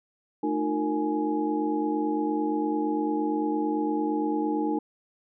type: tone cluster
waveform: sine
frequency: 220.3 / 306 / 354.8 / 457.5 / 837 Hz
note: A3 / D#4 / F4 / A#4 / G#5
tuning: +2 / -29 / +27 / -32 / +13 cents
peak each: -34 / -26 / -34 / -33 / -32 dBFS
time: 0.43-4.79 s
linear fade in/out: 5 ms
effects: none